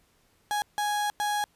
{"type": "tone bursts at uneven times", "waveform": "35% pulse", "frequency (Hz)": 830.6, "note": "G#5", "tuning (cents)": 0, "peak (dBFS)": -24, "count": 3, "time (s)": [[0.51, 0.62], [0.78, 1.1], [1.2, 1.44]], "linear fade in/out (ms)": 0, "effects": ["pink hiss -66 dBFS RMS until 1.55 s", "resampled to 32000 Hz"]}